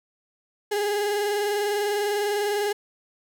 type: tone with vibrato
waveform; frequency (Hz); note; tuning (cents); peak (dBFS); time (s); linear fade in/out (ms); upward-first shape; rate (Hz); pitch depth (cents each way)
35% pulse; 411.8; G#4; -15; -21; 0.71-2.73; 10; triangle; 20; 57
effects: none